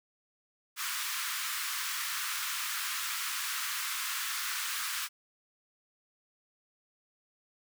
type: high-pass noise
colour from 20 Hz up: pink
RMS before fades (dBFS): -35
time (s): 0.76-5.09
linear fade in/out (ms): 50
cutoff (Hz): 1100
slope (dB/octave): 48
effects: none